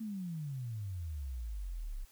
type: exponential sweep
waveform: sine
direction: down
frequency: 227 to 31.7 Hz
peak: -37 dBFS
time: 0-2.05 s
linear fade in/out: 10 ms
effects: white hiss -64 dBFS RMS until 2.11 s